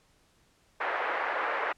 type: band-pass noise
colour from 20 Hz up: white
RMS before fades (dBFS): -31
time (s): 0.8-1.73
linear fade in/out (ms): 10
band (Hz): 450 to 1800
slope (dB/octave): 24
effects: pink hiss -66 dBFS RMS until 1.77 s + low-pass 10000 Hz 12 dB/octave

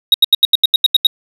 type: tone bursts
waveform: triangle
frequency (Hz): 3785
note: A#7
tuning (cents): +26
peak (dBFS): -3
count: 10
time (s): 0.12-1.069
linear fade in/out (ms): 2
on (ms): 22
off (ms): 81
effects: none

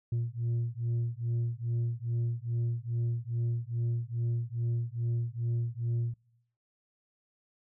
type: beating tone pair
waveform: sine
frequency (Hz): 116.54 / 118.94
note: A#2 / A#2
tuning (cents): 0 / +35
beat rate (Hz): 2.4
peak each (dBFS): -30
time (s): 0.12-6.14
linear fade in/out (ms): 5
effects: noise-tail reverb RT60 0.8 s tail -24 dB re dry + tanh soft clip ceiling -26 dBFS

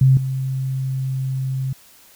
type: tone with level steps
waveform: sine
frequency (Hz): 132.4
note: C3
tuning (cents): +21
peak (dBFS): -9 / -20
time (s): 0.01-1.73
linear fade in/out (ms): 5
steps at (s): 0.17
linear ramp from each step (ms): 2
effects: white hiss -49 dBFS RMS until 2.15 s

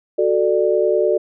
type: chord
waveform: sine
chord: D major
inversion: first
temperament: equal with one note detuned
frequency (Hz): 370 / 440 / 592.8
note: F#4 / A4 / D5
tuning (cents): 0 / 0 / +16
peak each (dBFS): -18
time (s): 0.18-1.18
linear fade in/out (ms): 10
effects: none

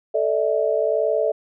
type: chord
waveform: sine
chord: A suspended fourth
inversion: none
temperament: equal with one note detuned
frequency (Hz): 440 / 587.3 / 648.7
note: A4 / D5 / E5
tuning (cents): 0 / 0 / -28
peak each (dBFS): -22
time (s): 0.14-1.32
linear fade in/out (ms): 10
effects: none

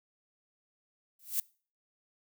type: noise with exponential growth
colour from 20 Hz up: violet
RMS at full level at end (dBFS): -26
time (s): 1.19-1.4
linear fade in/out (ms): 5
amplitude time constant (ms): 45
effects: noise-tail reverb RT60 0.4 s tail -24 dB re dry

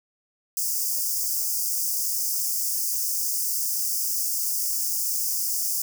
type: high-pass noise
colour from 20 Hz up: white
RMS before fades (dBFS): -26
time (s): 0.57-5.82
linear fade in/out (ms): 2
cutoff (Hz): 4900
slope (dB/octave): 96
effects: none

